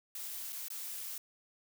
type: noise with dropouts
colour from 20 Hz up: blue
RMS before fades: -42 dBFS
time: 0.15-1.18 s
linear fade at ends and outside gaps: 2 ms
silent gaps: 0.524-0.528 / 0.683-0.702 s
effects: none